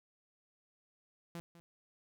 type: tone with echo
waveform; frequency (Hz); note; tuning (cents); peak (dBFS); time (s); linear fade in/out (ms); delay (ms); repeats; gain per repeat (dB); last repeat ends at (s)
sawtooth; 170; F3; -46; -38; 1.35-1.4; 0; 200; 1; -14; 1.6
effects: none